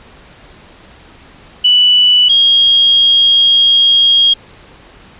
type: tone pair in turn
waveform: sine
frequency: 2966 / 3257 Hz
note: F#7 / G#7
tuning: +4 / -34 cents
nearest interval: major second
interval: 162 cents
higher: second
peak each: -5 dBFS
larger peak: neither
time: 1.64-2.29 / 2.29-4.34 s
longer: second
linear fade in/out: 10 ms
effects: pink hiss -40 dBFS RMS until 5.19 s + resampled to 8000 Hz